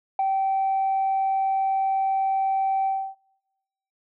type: tone with ADSR envelope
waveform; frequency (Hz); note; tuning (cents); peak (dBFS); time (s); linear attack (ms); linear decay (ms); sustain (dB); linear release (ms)
sine; 774; G5; -22; -17; 0.19-3.15; 3; 21; -2; 290
effects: noise-tail reverb RT60 1.0 s tail -21 dB re dry + tanh soft clip ceiling -17 dBFS